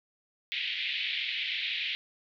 pink band-pass noise, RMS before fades -33 dBFS, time 0.52-1.95 s, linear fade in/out 0 ms, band 2100 to 3800 Hz, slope 48 dB/octave, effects none

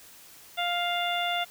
harmonic tone, 700 Hz, F5, 4 cents sharp, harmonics 1 / 2 / 3 / 4 / 5, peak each -29 / -34 / -34 / -34 / -33 dBFS, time 0.57-1.45 s, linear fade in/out 20 ms, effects white hiss -51 dBFS RMS until 1.5 s

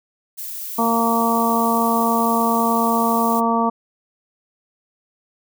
violet noise, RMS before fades -30 dBFS, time 0.37-3.41 s, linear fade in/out 20 ms
harmonic tone, 230 Hz, A#3, 23 cents flat, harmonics 1 / 2 / 3 / 4 / 5, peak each -20 / -25 / -23 / -21 / -22 dBFS, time 0.78-3.7 s, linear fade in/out 10 ms
effects none

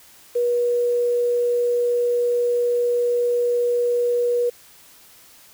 sine tone with quantisation, 482.5 Hz, B4, 40 cents flat, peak -17 dBFS, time 0.35-4.5 s, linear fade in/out 10 ms, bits 7, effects white hiss -49 dBFS RMS until 5.53 s

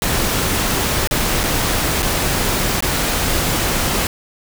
pink noise with dropouts, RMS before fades -18 dBFS, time 0.02-4.07 s, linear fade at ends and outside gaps 1 ms, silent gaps 1.074-1.11 / 1.433-1.437 / 2.023-2.028 / 2.806-2.824 s, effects none

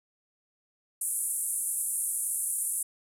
white band-pass noise, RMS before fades -31 dBFS, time 1.01-2.83 s, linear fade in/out 5 ms, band 8700 to 11000 Hz, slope 48 dB/octave, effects none

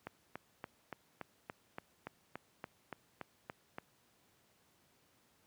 click train, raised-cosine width 0.5 ms, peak -27 dBFS, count 14, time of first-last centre 0.07-3.784 s, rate 3.5 Hz, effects pink hiss -71 dBFS RMS until 5.46 s + high-pass 100 Hz 12 dB/octave

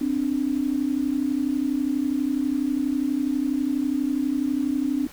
sine tone pair together, 262.7 / 294.9 Hz, C4 / D4, +7 / +7 cents, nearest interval major second, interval 200 cents, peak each -24 dBFS, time 0.01-5.07 s, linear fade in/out 5 ms, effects pink hiss -46 dBFS RMS until 5.12 s

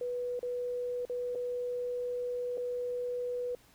sine tone with dropouts, 491.2 Hz, B4, 9 cents flat, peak -32 dBFS, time 0.01-3.55 s, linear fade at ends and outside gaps 2 ms, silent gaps 0.393-0.429 / 1.052-1.097 / 1.35-1.355 / 2.573-2.579 s, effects pink hiss -62 dBFS RMS until 3.74 s

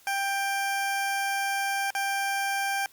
20% pulse tone with dropouts, 790 Hz, G5, 13 cents sharp, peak -21 dBFS, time 0.07-2.86 s, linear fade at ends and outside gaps 1 ms, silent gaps 1.905-1.95 s, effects white hiss -57 dBFS RMS until 2.92 s + Opus 48 kbps

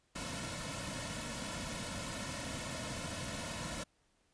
pink noise with comb filter, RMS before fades -41 dBFS, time 0.15-3.84 s, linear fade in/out 10 ms, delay 2.5 ms, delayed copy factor -0.75, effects pink hiss -74 dBFS RMS until 4.33 s + resampled to 22050 Hz

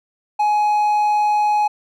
triangle tone, 839 Hz, G#5, 17 cents sharp, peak -12 dBFS, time 0.39-1.68 s, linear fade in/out 10 ms, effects none

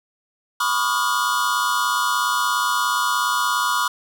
square tone cluster, 991 / 1121 / 1218 / 1418 Hz, B5 / C#6 / D#6 / F6, +6 / +19 / -37 / +26 cents, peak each -25 dBFS, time 0.6-3.88 s, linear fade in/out 5 ms, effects none

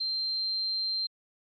sine tone, 4150 Hz, C8, 15 cents flat, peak -28 dBFS, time 0-1.07 s, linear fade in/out 10 ms, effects Opus 32 kbps

